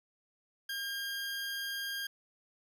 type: tone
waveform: 20% pulse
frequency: 1611 Hz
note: G6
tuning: 47 cents sharp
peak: -31 dBFS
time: 0.69-2.07 s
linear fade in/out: 5 ms
effects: none